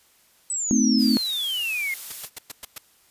sine exponential sweep, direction down, 8080 to 2093 Hz, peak -24 dBFS, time 0.5-1.94 s, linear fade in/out 2 ms
sine chord, A diminished, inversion none, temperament equal with one note detuned, 220 / 257.3 / 311.1 Hz, A3 / C4 / Eb4, 0 / -29 / 0 cents, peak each -20 / -20 / -26 dBFS, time 0.71-1.17 s, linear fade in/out 0 ms
blue noise, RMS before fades -35 dBFS, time 0.97-2.3 s, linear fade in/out 50 ms
white noise bursts, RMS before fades -34 dBFS, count 6, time 2.1-2.782 s, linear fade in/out 5 ms, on 22 ms, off 110 ms
effects white hiss -59 dBFS RMS until 3.1 s + resampled to 32000 Hz

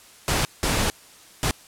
pink noise bursts at uneven times, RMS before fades -22 dBFS, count 3, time 0.28-0.45 / 0.63-0.9 / 1.43-1.51 s, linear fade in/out 0 ms, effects white hiss -49 dBFS RMS until 1.67 s + low-pass 11000 Hz 12 dB/octave

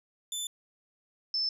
20% pulse / sine tone pair in turn, 3520 / 5274 Hz, A7 / E8, 0 / 0 cents, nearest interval perfect fifth, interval 700 cents, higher second, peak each -27 dBFS, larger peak neither, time 0.32-0.47 / 1.34-1.49 s, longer neither, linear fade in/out 2 ms, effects none

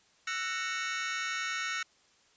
sawtooth chord, F# dominant seventh, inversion third, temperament just, 1332 / 1480 / 1850 / 2220 Hz, E6 / F#6 / A#6 / C#7, +18 / 0 / -14 / +2 cents, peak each -34 dBFS, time 0.27-1.83 s, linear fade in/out 5 ms, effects white hiss -65 dBFS RMS until 2.36 s + resampled to 16000 Hz

